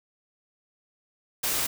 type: noise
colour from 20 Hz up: white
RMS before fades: -27 dBFS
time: 1.43-1.67 s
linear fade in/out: 10 ms
effects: none